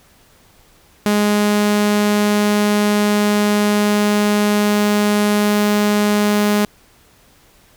sawtooth tone, 207.7 Hz, G#3, in tune, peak -9 dBFS, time 1.06-6.65 s, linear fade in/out 0 ms, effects pink hiss -51 dBFS RMS until 7.76 s

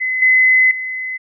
sine tone with level steps, 2032 Hz, B6, 49 cents sharp, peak -16 / -8 / -21 dBFS, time 0-1.18 s, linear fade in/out 20 ms, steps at 0.22 / 0.71 s, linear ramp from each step 2 ms, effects none

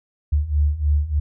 sine beating tone pair, 71.9 / 75.2 Hz, D2 / D2, -36 / +42 cents, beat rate 3.3 Hz, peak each -21 / -18 dBFS, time 0.32-1.2 s, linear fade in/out 10 ms, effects none

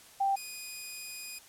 sine / 5% pulse tone pair in turn, 786 / 2475 Hz, G5 / D#7, +4 / -10 cents, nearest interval octave + minor sixth, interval 1986 cents, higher second, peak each -25 / -29 dBFS, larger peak first, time 0.2-0.36 / 0.36-1.39 s, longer second, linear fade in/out 10 ms, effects white hiss -55 dBFS RMS until 1.48 s + low-pass 12000 Hz 12 dB/octave

